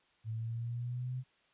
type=exponential sweep; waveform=sine; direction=up; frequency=110 to 129.2 Hz; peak=-35 dBFS; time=0.24-1.24 s; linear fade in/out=50 ms; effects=white hiss -70 dBFS RMS until 1.53 s + resampled to 8000 Hz